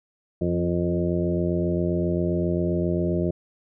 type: harmonic tone with a mistuned harmonic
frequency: 87.5 Hz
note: F2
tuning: 4 cents sharp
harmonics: 1 / 2 / 3 / 4 / 5 / 6 / 7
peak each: -29 / -25 / -33 / -26 / -34 / -35 / -31 dBFS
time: 0.41-3.31 s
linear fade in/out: 5 ms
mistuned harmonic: 2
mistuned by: -28 cents
effects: none